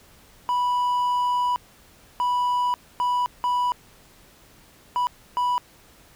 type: tone bursts at uneven times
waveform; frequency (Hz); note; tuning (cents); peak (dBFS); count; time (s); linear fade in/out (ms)
triangle; 984; B5; -7; -18; 6; 0.49-1.56 / 2.2-2.74 / 3-3.26 / 3.44-3.72 / 4.96-5.07 / 5.37-5.58; 0
effects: pink hiss -53 dBFS RMS until 6.15 s